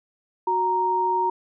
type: tone pair together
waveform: sine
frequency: 368.9 / 932.3 Hz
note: F#4 / A#5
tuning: -5 / 0 cents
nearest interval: octave + major third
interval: 1605 cents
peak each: -27 / -20 dBFS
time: 0.47-1.3 s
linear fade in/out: 5 ms
effects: none